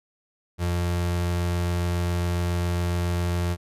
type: tone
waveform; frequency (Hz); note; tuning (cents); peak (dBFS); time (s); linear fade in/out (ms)
35% pulse; 87.31; F2; 0; -21; 0.58-3.57; 50
effects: resampled to 32000 Hz